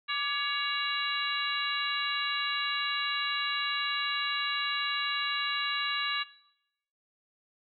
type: harmonic tone with a mistuned harmonic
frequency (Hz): 561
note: C#5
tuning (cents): +21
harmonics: 2 / 3 / 4 / 5 / 6 / 7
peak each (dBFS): -35 / -35 / -36 / -35 / -43 / -36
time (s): 0.08-6.24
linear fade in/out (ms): 20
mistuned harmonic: 2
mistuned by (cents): +79
effects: noise-tail reverb RT60 0.8 s tail -19 dB re dry